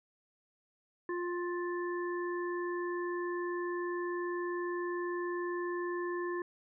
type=harmonic tone; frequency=351.5 Hz; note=F4; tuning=11 cents sharp; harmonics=1 / 3 / 5; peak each=-34 / -41 / -43 dBFS; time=1.09-6.42 s; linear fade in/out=2 ms; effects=none